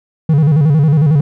triangle tone with vibrato, 150 Hz, D3, 37 cents sharp, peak -5 dBFS, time 0.29-1.21 s, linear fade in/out 5 ms, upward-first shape square, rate 11 Hz, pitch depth 110 cents each way, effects none

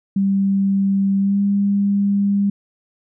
sine tone with pitch glide, 196 to 200.5 Hz, G3 to G3, 0 to +39 cents, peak -14 dBFS, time 0.16-2.5 s, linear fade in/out 5 ms, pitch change +39 cents, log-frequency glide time 1.19-1.4 s, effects none

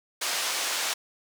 white band-pass noise, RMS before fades -29 dBFS, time 0.21-0.94 s, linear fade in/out 10 ms, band 550 to 6700 Hz, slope 12 dB/octave, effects none

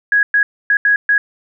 sine tone bursts at uneven times, 1661.2 Hz, G#6, in tune, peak -9 dBFS, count 5, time 0.12-0.23 / 0.34-0.43 / 0.7-0.77 / 0.85-0.96 / 1.09-1.18 s, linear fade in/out 2 ms, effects none

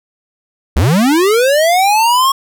square linear sweep, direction up, 55.9 to 1100 Hz, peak -9 dBFS, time 0.76-2.32 s, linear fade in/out 5 ms, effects none

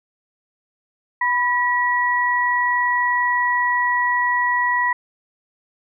sine tone pair together, 987.8 / 1928.2 Hz, B5 / B6, 0 / -42 cents, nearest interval octave, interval 1158 cents, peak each -19 dBFS, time 1.21-4.93 s, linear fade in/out 5 ms, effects none

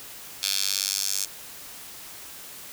10% pulse tone with high-pass filter sweep, 98 Hz, G2, in tune, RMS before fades -27 dBFS, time 0.42-1.26 s, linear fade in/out 20 ms, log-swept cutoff 4000 to 6200 Hz, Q 1.8, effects white hiss -42 dBFS RMS until 2.72 s

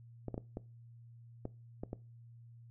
clicks, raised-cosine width 2 ms, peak -26 dBFS, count 7, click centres 0.283 / 0.343 / 0.379 / 0.571 / 1.454 / 1.835 / 1.931 s, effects noise-tail reverb RT60 0.3 s tail -20 dB re dry + added 117 Hz sine -53 dBFS peak until 2.7 s

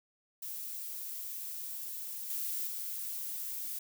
violet noise with level steps, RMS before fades -41 / -36 / -39 dBFS, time 0.42-3.79 s, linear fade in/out 5 ms, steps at 2.3 / 2.67 s, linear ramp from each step 2 ms, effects none

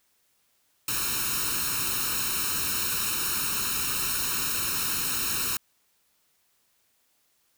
white noise with comb filter, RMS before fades -28 dBFS, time 0.88-5.57 s, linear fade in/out 2 ms, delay 0.74 ms, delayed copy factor +0.95, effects white hiss -69 dBFS RMS until 7.57 s

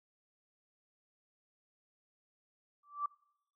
sine tone with exponential growth, 1165 Hz, D6, 14 cents flat, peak -29 dBFS, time 2.83-3.06 s, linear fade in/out 5 ms, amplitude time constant 48 ms, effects noise-tail reverb RT60 0.8 s tail -24 dB re dry

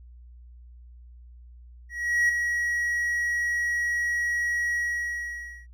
triangle tone with ADSR envelope, 1911 Hz, A#6, 43 cents sharp, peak -16 dBFS, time 1.89-5.67 s, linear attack 400 ms, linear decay 6 ms, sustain -6 dB, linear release 920 ms, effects added 60 Hz sine -45 dBFS peak until 5.73 s

